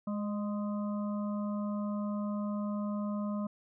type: harmonic tone with a mistuned harmonic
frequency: 207.7 Hz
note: G#3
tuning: in tune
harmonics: 1 / 3 / 5 / 6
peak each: -32 / -42 / -46 / -48 dBFS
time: 0.07-3.47 s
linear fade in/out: 5 ms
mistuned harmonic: 3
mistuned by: -28 cents
effects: none